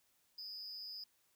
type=tone with amplitude modulation; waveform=triangle; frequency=4978 Hz; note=D#8; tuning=in tune; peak=-40 dBFS; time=0.38-1.04 s; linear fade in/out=5 ms; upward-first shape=sine; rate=214 Hz; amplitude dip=85%; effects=white hiss -75 dBFS RMS until 1.35 s